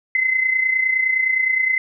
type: tone with amplitude modulation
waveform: sine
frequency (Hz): 2051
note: C7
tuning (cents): -35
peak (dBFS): -13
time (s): 0.15-1.78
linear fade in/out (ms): 2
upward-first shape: sine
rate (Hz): 29.7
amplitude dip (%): 60
effects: none